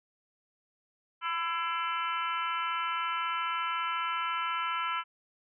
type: harmonic tone with a mistuned harmonic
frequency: 334.5 Hz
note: E4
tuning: 25 cents sharp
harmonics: 3 / 4 / 5 / 6 / 7 / 8 / 9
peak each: -35 / -32 / -42 / -43 / -41 / -43 / -41 dBFS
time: 1.21-5.04 s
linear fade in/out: 50 ms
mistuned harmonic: 6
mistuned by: +77 cents
effects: none